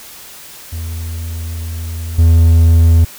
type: tone with level steps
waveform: triangle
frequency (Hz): 82.7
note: E2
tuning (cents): +6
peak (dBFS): -18 / -3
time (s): 0.72-3.05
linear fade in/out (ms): 10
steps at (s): 2.18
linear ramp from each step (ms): 10
effects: white hiss -35 dBFS RMS until 3.18 s